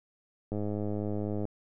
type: click train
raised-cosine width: 2 ms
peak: -21 dBFS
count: 98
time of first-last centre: 0.52-1.453 s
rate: 104 Hz
effects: none